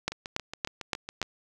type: two click trains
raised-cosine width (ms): 0.2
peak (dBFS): -10 / -19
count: 5 / 9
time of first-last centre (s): 0.08-1.216 / 0.12-1.228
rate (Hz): 3.52 / 7.22
effects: none